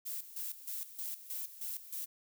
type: noise with tremolo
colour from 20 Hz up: violet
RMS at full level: -40 dBFS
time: 0.05-2.06 s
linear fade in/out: 20 ms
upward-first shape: square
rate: 3.2 Hz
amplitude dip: 75%
effects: none